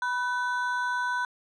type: ring-modulated tone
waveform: triangle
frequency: 1244.5 Hz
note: D#6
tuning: in tune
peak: -21 dBFS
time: 0.02-1.25 s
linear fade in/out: 2 ms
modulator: 262 Hz
effects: resampled to 24000 Hz